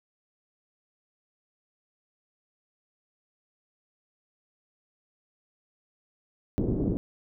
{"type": "low-pass noise", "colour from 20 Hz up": "white", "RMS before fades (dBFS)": -27, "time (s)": [6.58, 6.97], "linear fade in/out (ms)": 0, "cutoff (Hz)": 360, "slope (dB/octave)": 24, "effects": []}